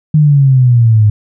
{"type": "exponential sweep", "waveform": "sine", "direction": "down", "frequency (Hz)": [155.56, 103.83], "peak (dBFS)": -4, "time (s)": [0.14, 1.1], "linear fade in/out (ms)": 5, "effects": []}